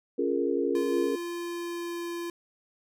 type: chord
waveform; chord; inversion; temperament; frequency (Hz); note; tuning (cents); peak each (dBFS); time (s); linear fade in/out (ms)
sine; Bb minor seventh; first; equal; 277.2 / 349.2 / 415.3 / 466.2; Db4 / F4 / Ab4 / Bb4; 0 / 0 / 0 / 0; -30; 0.18-1.16; 10
type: tone with pitch glide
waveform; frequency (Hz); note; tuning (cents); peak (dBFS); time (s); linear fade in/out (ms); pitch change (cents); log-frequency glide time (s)
square; 345.2 to 342.8; F4 to F4; -20 to -32; -33; 0.75-2.3; 2; -12; 1.36-2.14
effects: none